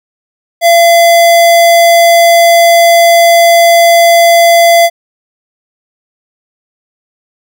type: tone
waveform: square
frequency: 680 Hz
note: F5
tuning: 46 cents flat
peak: -3 dBFS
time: 0.61-4.9 s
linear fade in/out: 50 ms
effects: none